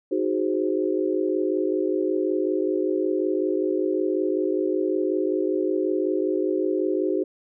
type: chord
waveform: sine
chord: Ab dominant seventh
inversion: second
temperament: equal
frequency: 311.1 / 370 / 415.3 / 523.3 Hz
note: Eb4 / Gb4 / Ab4 / C5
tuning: 0 / 0 / 0 / 0 cents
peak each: -26 / -24 / -28 / -30 dBFS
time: 0.11-7.24 s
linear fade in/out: 10 ms
effects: none